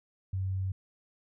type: tone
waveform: sine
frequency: 94.9 Hz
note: F#2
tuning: 44 cents sharp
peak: -29 dBFS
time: 0.33-0.72 s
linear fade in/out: 5 ms
effects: none